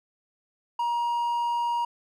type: tone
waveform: triangle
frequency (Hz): 948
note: A#5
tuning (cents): +29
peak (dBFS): -22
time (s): 0.79-1.85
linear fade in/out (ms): 5
effects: none